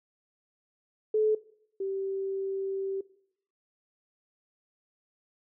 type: tone pair in turn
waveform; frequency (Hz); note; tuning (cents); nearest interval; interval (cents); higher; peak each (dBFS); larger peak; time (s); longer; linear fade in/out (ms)
sine; 431 / 388.1; A4 / G4; -36 / -17; major second; 181; first; -22 / -29; first; 1.14-1.35 / 1.8-3.01; second; 5
effects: noise-tail reverb RT60 0.7 s tail -19 dB re dry